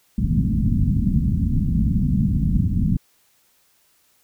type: low-pass noise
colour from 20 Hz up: white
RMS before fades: -19 dBFS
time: 0.18-2.97 s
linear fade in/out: 5 ms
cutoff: 230 Hz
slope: 48 dB/octave
effects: white hiss -61 dBFS RMS until 4.23 s